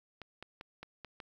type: clicks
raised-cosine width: 0.3 ms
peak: -29 dBFS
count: 6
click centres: 0.217 / 0.426 / 0.611 / 0.83 / 1.047 / 1.202 s
effects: 10-bit